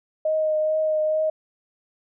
sine tone with vibrato, 622 Hz, D#5, 1 cent flat, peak -19 dBFS, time 0.25-1.3 s, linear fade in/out 5 ms, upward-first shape triangle, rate 2.3 Hz, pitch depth 17 cents each way, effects none

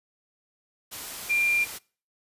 sine tone in noise, 2388 Hz, D7, 28 cents sharp, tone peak -21 dBFS, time 1.29-1.65 s, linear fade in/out 20 ms, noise white, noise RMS -37 dBFS, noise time 0.91-1.79 s, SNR +13 dB, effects noise-tail reverb RT60 0.4 s tail -23 dB re dry + resampled to 32000 Hz

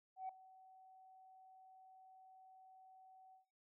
sine tone with ADSR envelope, 755 Hz, F#5, 35 cents sharp, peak -40 dBFS, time 0.16-3.45 s, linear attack 130 ms, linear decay 4 ms, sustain -21 dB, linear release 120 ms, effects noise-tail reverb RT60 0.4 s tail -21 dB re dry + tanh soft clip ceiling -38 dBFS

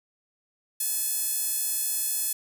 sawtooth tone with high-pass filter, 856 Hz, A5, 48 cents flat, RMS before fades -28 dBFS, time 0.8-2.33 s, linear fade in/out 5 ms, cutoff 9800 Hz, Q 1.1, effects none

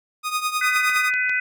sawtooth tone with tremolo, 1240 Hz, D#6, 6 cents flat, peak -15 dBFS, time 0.23-1.11 s, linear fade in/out 50 ms, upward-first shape triangle, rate 9.7 Hz, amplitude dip 80%
harmonic tone, 501 Hz, B4, 25 cents sharp, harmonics 3 / 4 / 5, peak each -23 / -23 / -25 dBFS, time 0.61-1.4 s, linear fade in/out 5 ms
clicks, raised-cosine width 0.2 ms, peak -20 dBFS, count 5, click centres 0.761 / 0.896 / 0.961 / 1.139 / 1.295 s
effects none

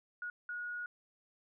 sine tone bursts at uneven times, 1449 Hz, F#6, 37 cents flat, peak -38 dBFS, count 2, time 0.22-0.3 / 0.49-0.86 s, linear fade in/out 2 ms, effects none

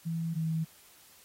sine tone pair in turn, 164.81 / 160.95 Hz, E3 / E3, 0 / -41 cents, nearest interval unison, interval 41 cents, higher first, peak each -30 / -28 dBFS, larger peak second, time 0.05-0.35 / 0.35-0.65 s, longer neither, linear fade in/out 20 ms, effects white hiss -58 dBFS RMS until 1.24 s + AAC 48 kbps

